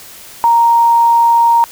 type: tone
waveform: sine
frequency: 932.3 Hz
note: A#5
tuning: in tune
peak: -6 dBFS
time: 0.44-1.64 s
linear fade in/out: 0 ms
effects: white hiss -35 dBFS RMS until 1.71 s